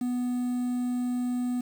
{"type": "tone with quantisation", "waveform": "triangle", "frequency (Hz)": 246.9, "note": "B3", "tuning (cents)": 0, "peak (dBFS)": -24, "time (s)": [0.01, 1.61], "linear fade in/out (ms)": 5, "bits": 8, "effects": []}